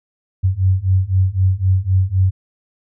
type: beating tone pair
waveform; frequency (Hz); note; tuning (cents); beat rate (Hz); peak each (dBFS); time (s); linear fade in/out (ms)
sine; 92.2 / 96.1; F#2 / G2; -6 / -34; 3.9; -16 / -15; 0.43-2.31; 20
effects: none